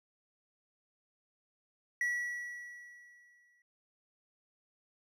triangle tone with exponential decay, 1938 Hz, B6, 33 cents flat, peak -27 dBFS, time 2.01-3.62 s, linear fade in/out 2 ms, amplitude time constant 350 ms, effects none

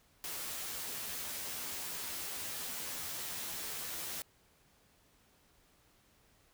white noise with comb filter, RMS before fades -41 dBFS, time 0.24-4.22 s, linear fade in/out 0 ms, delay 12 ms, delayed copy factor +0.8, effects pink hiss -68 dBFS RMS until 6.53 s

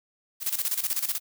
blue noise with tremolo, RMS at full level -26 dBFS, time 0.4-1.2 s, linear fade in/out 50 ms, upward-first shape square, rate 16 Hz, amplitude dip 75%, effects none

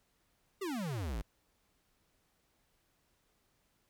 square exponential sweep, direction down, 414.9 to 46.25 Hz, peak -36 dBFS, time 0.61-1.22 s, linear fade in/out 10 ms, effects pink hiss -75 dBFS RMS until 3.89 s

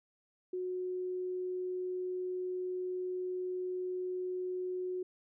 sine tone, 365.9 Hz, F#4, 19 cents flat, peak -34 dBFS, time 0.53-5.03 s, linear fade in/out 5 ms, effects none

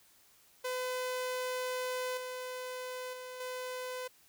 sawtooth tone with level steps, 506 Hz, B4, 42 cents sharp, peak -30 / -35 / -39 / -34 dBFS, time 0.64-4.08 s, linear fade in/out 10 ms, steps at 2.17 / 3.13 / 3.4 s, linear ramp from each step 5 ms, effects white hiss -64 dBFS RMS until 4.28 s

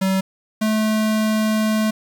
square tone pair in turn, 190.8 / 216.7 Hz, G3 / A3, -47 / -26 cents, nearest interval major second, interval 221 cents, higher second, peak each -17 dBFS, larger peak neither, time 0.01-0.21 / 0.61-1.91 s, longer second, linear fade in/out 10 ms, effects 8-bit

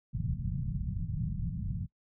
white low-pass noise, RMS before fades -34 dBFS, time 0.13-1.87 s, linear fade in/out 20 ms, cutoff 180 Hz, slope 48 dB/octave, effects noise-tail reverb RT60 0.1 s tail -22 dB re dry

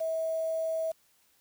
sine tone with quantisation, 646 Hz, E5, 35 cents flat, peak -28 dBFS, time 0-0.92 s, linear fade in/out 10 ms, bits 8, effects white hiss -67 dBFS RMS until 1.4 s

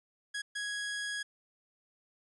sawtooth tone bursts at uneven times, 1661.2 Hz, G#6, in tune, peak -31 dBFS, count 2, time 0.34-0.42 / 0.55-1.23 s, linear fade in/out 10 ms, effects resampled to 24000 Hz

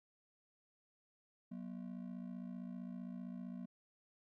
triangle ring-modulated tone, 213.3 Hz, G#3, 46 cents sharp, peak -39 dBFS, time 1.51-3.66 s, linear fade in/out 10 ms, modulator 27.7 Hz, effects none

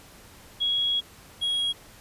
sine / triangle tone pair in turn, 3322 / 3301 Hz, G#7 / G#7, 0 / -11 cents, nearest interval unison, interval 11 cents, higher first, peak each -22 dBFS, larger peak neither, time 0.6-1.01 / 1.41-1.73 s, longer first, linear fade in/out 20 ms, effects pink hiss -50 dBFS RMS until 2 s + resampled to 32000 Hz

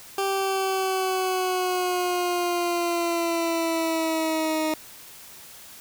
20% pulse linear sweep, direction down, 392 to 311.1 Hz, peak -18 dBFS, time 0.18-4.74 s, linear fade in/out 2 ms, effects white hiss -45 dBFS RMS until 5.8 s

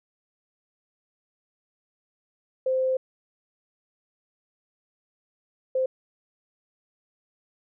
sine tone bursts at uneven times, 520 Hz, C5, 11 cents flat, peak -21 dBFS, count 2, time 2.66-2.97 / 5.75-5.86 s, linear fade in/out 5 ms, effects none

